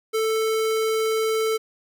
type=tone; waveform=square; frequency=441.4 Hz; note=A4; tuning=5 cents sharp; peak=-21 dBFS; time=0.13-1.58 s; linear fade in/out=20 ms; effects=none